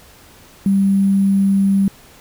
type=tone with sample-and-hold; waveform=sine; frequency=196 Hz; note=G3; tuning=in tune; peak=-11 dBFS; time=0.66-1.88 s; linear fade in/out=2 ms; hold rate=11025 Hz; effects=pink hiss -45 dBFS RMS until 2.2 s